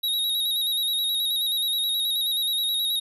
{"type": "tone with vibrato", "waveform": "square", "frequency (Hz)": 3804, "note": "A#7", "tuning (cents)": 34, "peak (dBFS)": -23, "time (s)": [0.03, 3], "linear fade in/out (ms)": 10, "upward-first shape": "square", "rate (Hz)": 9.4, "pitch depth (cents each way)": 34, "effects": []}